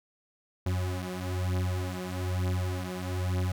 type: beating tone pair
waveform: 40% pulse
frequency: 90.8 / 91.9 Hz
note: F#2 / F#2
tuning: -32 / -11 cents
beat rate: 1.1 Hz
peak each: -31 dBFS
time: 0.66-3.52 s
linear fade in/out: 5 ms
effects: none